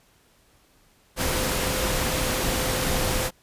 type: tone in noise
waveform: sine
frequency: 514 Hz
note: C5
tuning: 31 cents flat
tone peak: -32 dBFS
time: 1.16-3.31 s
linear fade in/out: 50 ms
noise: pink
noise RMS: -25 dBFS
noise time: 1.16-3.31 s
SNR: -10 dB
effects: pink hiss -60 dBFS RMS until 3.42 s + resampled to 32000 Hz